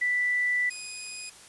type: tone pair in turn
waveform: sine / 10% pulse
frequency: 1975.5 / 2489 Hz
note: B6 / D#7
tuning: 0 / 0 cents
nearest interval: major third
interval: 400 cents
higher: second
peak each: -23 / -27 dBFS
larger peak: first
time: 0.01-0.7 / 0.7-1.3 s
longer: first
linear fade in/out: 10 ms
effects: white hiss -50 dBFS RMS until 1.48 s + resampled to 24000 Hz